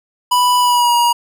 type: tone with pitch glide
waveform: square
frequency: 987.8 to 953.6 Hz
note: B5 to A#5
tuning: 0 to +39 cents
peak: -11 dBFS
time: 0.31-1.13 s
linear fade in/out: 10 ms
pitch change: -61 cents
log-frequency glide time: 0.59-0.95 s
effects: none